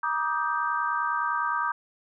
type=chord; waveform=sine; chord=Eb major seventh; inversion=second; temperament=equal with one note detuned; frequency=951.4 / 1174.7 / 1244.5 / 1568 Hz; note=Bb5 / D6 / Eb6 / G6; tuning=+35 / 0 / 0 / 0 cents; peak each=-30 dBFS; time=0.03-1.72 s; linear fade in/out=5 ms; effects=none